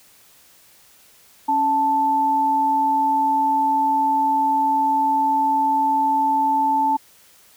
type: tone pair together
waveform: sine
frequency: 277.4 / 880 Hz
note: C#4 / A5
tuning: +1 / 0 cents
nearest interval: octave + minor sixth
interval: 1999 cents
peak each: -26 / -16 dBFS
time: 1.48-6.97 s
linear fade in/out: 10 ms
effects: white hiss -52 dBFS RMS until 7.56 s